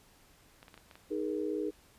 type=clicks; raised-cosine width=0.3 ms; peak=-35 dBFS; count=6; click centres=0.629 / 0.682 / 0.742 / 0.777 / 0.912 / 0.955 s
type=chord; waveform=sine; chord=D# suspended fourth; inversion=none; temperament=equal with one note detuned; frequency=311.1 / 415.3 / 475.1 Hz; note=D#4 / G#4 / A#4; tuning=0 / 0 / +33 cents; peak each=-35 / -35 / -38 dBFS; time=1.1-1.71 s; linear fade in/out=20 ms
effects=pink hiss -62 dBFS RMS until 1.98 s + resampled to 32000 Hz